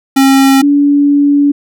square / sine tone pair in turn, 270.3 / 286.3 Hz, C#4 / D4, -44 / -44 cents, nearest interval minor second, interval 100 cents, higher second, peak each -5 dBFS, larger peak neither, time 0.16-0.62 / 0.62-1.52 s, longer second, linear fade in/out 10 ms, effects none

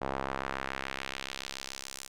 sawtooth tone with band-pass filter sweep, 67 Hz, C2, 42 cents sharp, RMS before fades -38 dBFS, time 0.01-2.08 s, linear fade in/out 10 ms, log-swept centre 790 to 7900 Hz, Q 1.1, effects none

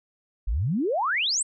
sine exponential sweep, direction up, 43.65 to 8800 Hz, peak -22 dBFS, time 0.47-1.43 s, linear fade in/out 10 ms, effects none

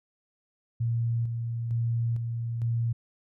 sine tone with tremolo, 116.54 Hz, A#2, in tune, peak -24 dBFS, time 0.8-2.93 s, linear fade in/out 10 ms, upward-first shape square, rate 1.1 Hz, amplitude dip 40%, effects none

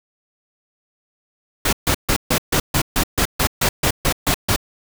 pink noise bursts, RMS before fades -17 dBFS, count 14, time 1.65-4.562 s, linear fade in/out 5 ms, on 78 ms, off 140 ms, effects none

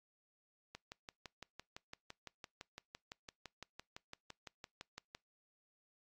click train, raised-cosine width 0.2 ms, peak -30 dBFS, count 27, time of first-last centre 0.75-5.149 s, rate 5.91 Hz, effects noise-tail reverb RT60 0.2 s tail -25 dB re dry + AAC 48 kbps

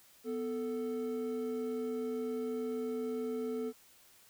triangle tone pair together, 248.4 / 441.4 Hz, B3 / A4, +10 / +5 cents, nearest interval minor seventh, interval 995 cents, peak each -36 / -34 dBFS, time 0.24-3.73 s, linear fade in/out 50 ms, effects white hiss -62 dBFS RMS until 4.29 s

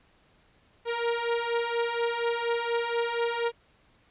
sawtooth beating tone pair, 466.2 / 470.4 Hz, A#4 / A#4, 0 / +16 cents, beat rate 4.2 Hz, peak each -27 / -24 dBFS, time 0.85-3.52 s, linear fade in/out 50 ms, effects pink hiss -63 dBFS RMS until 4.1 s + resampled to 8000 Hz

